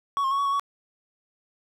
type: tone with pitch steps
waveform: triangle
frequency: 1119 / 1068 / 1108 / 1124 / 1109 / 1124 Hz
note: C#6 / C6 / C#6 / C#6 / C#6 / C#6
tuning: +16 / +35 / -1 / +24 / 0 / +24 cents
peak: -20 dBFS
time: 0.17-0.596 s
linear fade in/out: 0 ms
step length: 71 ms
effects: none